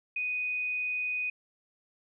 sine tone, 2489 Hz, D#7, in tune, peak -29 dBFS, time 0.16-1.3 s, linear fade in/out 5 ms, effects none

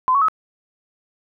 sine tone with pitch steps, 1024 / 1117 / 1279 Hz, C6 / C#6 / D#6, -38 / +13 / +47 cents, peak -13 dBFS, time 0.08-0.284 s, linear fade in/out 0 ms, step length 68 ms, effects none

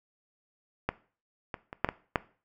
clicks, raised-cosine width 0.5 ms, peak -12 / -19 / -24 / -8 / -14 / -9 dBFS, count 6, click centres 0.89 / 1.542 / 1.729 / 1.846 / 1.889 / 2.158 s, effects noise-tail reverb RT60 0.4 s tail -18 dB re dry

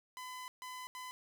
sawtooth tone bursts at uneven times, 1010 Hz, B5, 39 cents sharp, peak -40 dBFS, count 3, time 0.17-0.48 / 0.62-0.87 / 0.95-1.11 s, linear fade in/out 0 ms, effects 11-bit

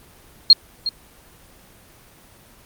sine tone with echo, 4276 Hz, C8, 37 cents sharp, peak -4 dBFS, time 0.5-0.53 s, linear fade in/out 2 ms, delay 360 ms, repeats 1, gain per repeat -15 dB, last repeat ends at 0.89 s, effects pink hiss -49 dBFS RMS until 2.65 s + Opus 24 kbps

